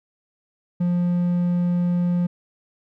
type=tone; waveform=triangle; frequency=175.9 Hz; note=F3; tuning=13 cents sharp; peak=-16 dBFS; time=0.8-2.27 s; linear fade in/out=10 ms; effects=none